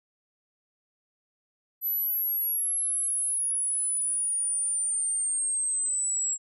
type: linear sweep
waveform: sine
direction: down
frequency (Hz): 12000 to 7610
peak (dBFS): -25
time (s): 1.81-6.38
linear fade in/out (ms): 50
effects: none